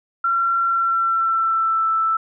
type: tone with pitch glide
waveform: sine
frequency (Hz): 1364 to 1322.9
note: F6 to E6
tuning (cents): -41 to +6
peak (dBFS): -16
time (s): 0.24-2.17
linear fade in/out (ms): 5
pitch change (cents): -53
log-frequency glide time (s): 0.63-1.89
effects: none